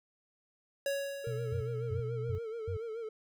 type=tone with exponential decay; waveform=square; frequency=557 Hz; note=C#5; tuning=8 cents sharp; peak=-30 dBFS; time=0.86-2.11 s; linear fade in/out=2 ms; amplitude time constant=270 ms
type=tone with vibrato; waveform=triangle; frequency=450.9 Hz; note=A4; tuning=42 cents sharp; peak=-35 dBFS; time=1.24-3.09 s; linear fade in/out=5 ms; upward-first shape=sine; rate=7 Hz; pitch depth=73 cents each way
type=tone with pitch glide; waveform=sine; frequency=123.47 to 122.69 Hz; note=B2 to B2; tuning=0 to -11 cents; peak=-35 dBFS; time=1.27-2.35 s; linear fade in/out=0 ms; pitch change=-11 cents; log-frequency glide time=1.51-2.06 s
type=tone bursts; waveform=sine; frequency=93 Hz; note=F#2; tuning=9 cents sharp; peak=-34 dBFS; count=4; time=1.52-2.77 s; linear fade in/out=5 ms; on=95 ms; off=290 ms
effects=none